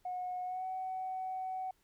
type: tone with pitch glide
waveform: sine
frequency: 728 to 750.6 Hz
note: F#5 to F#5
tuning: -28 to +25 cents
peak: -35 dBFS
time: 0.05-1.71 s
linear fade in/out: 5 ms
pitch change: +53 cents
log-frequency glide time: 0.44-0.66 s
effects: tanh soft clip ceiling -31 dBFS + pink hiss -73 dBFS RMS until 1.83 s